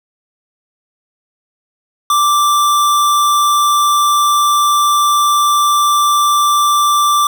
square tone, 1174.7 Hz, D6, in tune, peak -10 dBFS, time 2.1-7.27 s, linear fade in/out 2 ms, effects none

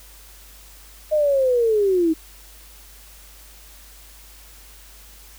sine linear sweep, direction down, 622.3 to 311.1 Hz, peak -15 dBFS, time 1.11-2.14 s, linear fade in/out 20 ms, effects added 50 Hz sine -46 dBFS peak until 5.38 s + white hiss -47 dBFS RMS until 5.38 s

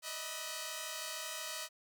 5% pulse tone cluster, 605 / 638 / 981 / 1488 Hz, D#5 / D#5 / B5 / F#6, -49 / +43 / -12 / +9 cents, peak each -36 / -32 / -34 / -37 dBFS, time 0.02-1.69 s, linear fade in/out 50 ms, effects none

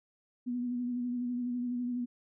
sine tone with vibrato, 244.9 Hz, B3, 14 cents flat, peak -31 dBFS, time 0.46-2.06 s, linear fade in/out 20 ms, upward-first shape sine, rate 12 Hz, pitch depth 30 cents each way, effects none

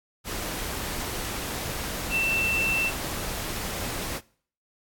sine tone in noise, 2677 Hz, E7, 26 cents sharp, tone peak -22 dBFS, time 2.1-2.92 s, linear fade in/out 50 ms, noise pink, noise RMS -32 dBFS, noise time 0.24-4.21 s, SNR +7 dB, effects noise-tail reverb RT60 0.5 s tail -22 dB re dry + AAC 64 kbps

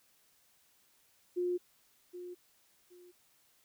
sine tone with echo, 356.5 Hz, F4, 36 cents sharp, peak -30 dBFS, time 1.36-1.58 s, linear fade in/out 20 ms, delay 770 ms, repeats 2, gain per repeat -12 dB, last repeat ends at 3.12 s, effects white hiss -69 dBFS RMS until 3.64 s

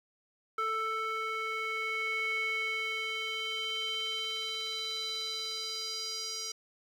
square tone with band-pass filter sweep, 441.7 Hz, A4, 7 cents sharp, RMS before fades -35 dBFS, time 0.58-6.52 s, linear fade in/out 5 ms, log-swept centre 1500 to 5400 Hz, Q 4.4, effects 10-bit

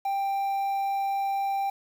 triangle tone with quantisation, 788 Hz, G5, 9 cents sharp, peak -23 dBFS, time 0.05-1.7 s, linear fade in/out 5 ms, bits 8, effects none

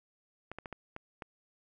clicks, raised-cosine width 0.5 ms, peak -26 dBFS, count 6, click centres 0.516 / 0.586 / 0.658 / 0.727 / 0.964 / 1.222 s, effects none

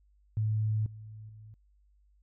sine tone with level steps, 108.1 Hz, A2, 30 cents flat, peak -26 / -43 / -47 dBFS, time 0.37-1.54 s, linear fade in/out 0 ms, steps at 0.86 / 1.29 s, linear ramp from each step 2 ms, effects added 50 Hz sine -62 dBFS peak until 2.22 s

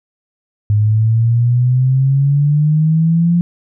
sine exponential sweep, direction up, 103.83 to 174.61 Hz, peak -9 dBFS, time 0.7-3.41 s, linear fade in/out 0 ms, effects none

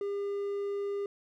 triangle tone, 402.5 Hz, G4, 46 cents sharp, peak -29 dBFS, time 0.01-1.06 s, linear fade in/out 2 ms, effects none

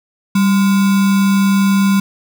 sine tone with sample-and-hold, 196 Hz, G3, in tune, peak -9 dBFS, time 0.35-2 s, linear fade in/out 5 ms, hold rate 1225 Hz, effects none

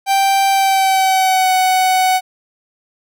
45% pulse tone with pitch glide, 783 to 746.3 Hz, G5 to F#5, -2 to +15 cents, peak -11 dBFS, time 0.06-2.21 s, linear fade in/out 50 ms, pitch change -83 cents, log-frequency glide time 0.49-1.51 s, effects none

